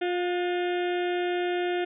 harmonic tone with a mistuned harmonic, 354.4 Hz, F4, 25 cents sharp, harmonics 1 / 2 / 4 / 5 / 6 / 7 / 8 / 9 / 10, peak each -26 / -32 / -38 / -40 / -42 / -43 / -44 / -45 / -46 dBFS, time 0.01-1.85 s, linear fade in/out 10 ms, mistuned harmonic 4, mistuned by +39 cents, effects none

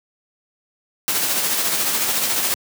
white noise with tremolo, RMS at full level -19 dBFS, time 1.08-2.54 s, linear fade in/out 0 ms, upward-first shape sine, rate 14 Hz, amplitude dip 35%, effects high-pass 150 Hz 12 dB/octave

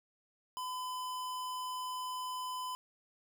square tone, 1010 Hz, B5, 39 cents sharp, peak -38 dBFS, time 0.57-2.75 s, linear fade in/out 0 ms, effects 13-bit

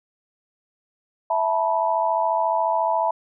sine chord, E suspended fourth, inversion none, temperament equal with one note detuned, 659.3 / 880 / 974.2 Hz, E5 / A5 / B5, 0 / 0 / -24 cents, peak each -23 dBFS, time 1.3-3.11 s, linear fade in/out 5 ms, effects none

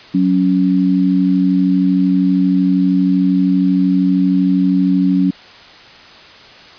sine tone pair together, 185.2 / 278 Hz, F#3 / C#4, +2 / +5 cents, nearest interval perfect fifth, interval 703 cents, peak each -13 dBFS, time 0.14-5.31 s, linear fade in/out 10 ms, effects white hiss -39 dBFS RMS until 6.78 s + resampled to 11025 Hz

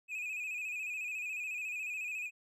triangle tone with vibrato, 2505 Hz, D#7, 11 cents sharp, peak -35 dBFS, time 0.08-2.31 s, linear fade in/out 50 ms, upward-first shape square, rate 14 Hz, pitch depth 45 cents each way, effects none

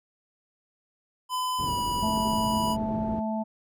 square tone with pitch glide, 1010 to 979 Hz, B5 to B5, +39 to -15 cents, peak -27 dBFS, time 1.29-2.77 s, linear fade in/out 50 ms, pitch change -54 cents, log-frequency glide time 1.64-1.7 s
white low-pass noise, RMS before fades -35 dBFS, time 1.58-3.21 s, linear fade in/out 20 ms, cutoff 240 Hz, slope 12 dB/octave
harmonic tone, 219 Hz, A3, 8 cents flat, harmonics 1 / 3 / 4, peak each -28 / -33 / -34 dBFS, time 2.02-3.44 s, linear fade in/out 20 ms
effects none

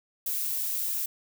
violet noise, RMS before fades -30 dBFS, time 0.26-1.06 s, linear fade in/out 5 ms, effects none

